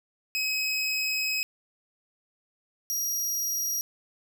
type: tone pair in turn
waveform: 25% pulse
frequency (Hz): 2545 / 5713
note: D#7 / F8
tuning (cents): +39 / +38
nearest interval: octave + major second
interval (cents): 1399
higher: second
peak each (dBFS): -22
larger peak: neither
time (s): 0.35-1.43 / 2.9-3.81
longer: first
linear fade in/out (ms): 0
effects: none